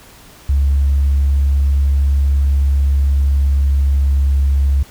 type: tone with pitch glide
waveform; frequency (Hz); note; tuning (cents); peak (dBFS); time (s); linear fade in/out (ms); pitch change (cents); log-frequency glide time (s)
sine; 69.6 to 69.12; C#2 to C#2; +8 to -4; -9; 0.49-4.83; 5; -12; 2.26-4.59
effects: tanh soft clip ceiling -7 dBFS + pink hiss -42 dBFS RMS until 4.9 s